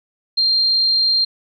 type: tone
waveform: sine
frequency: 4186 Hz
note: C8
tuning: in tune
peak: -13 dBFS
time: 0.37-1.25 s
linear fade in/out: 10 ms
effects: none